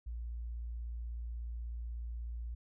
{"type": "tone", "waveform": "sine", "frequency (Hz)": 58.2, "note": "A#1", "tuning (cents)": -2, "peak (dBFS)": -38, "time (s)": [0.06, 2.55], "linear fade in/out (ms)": 10, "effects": []}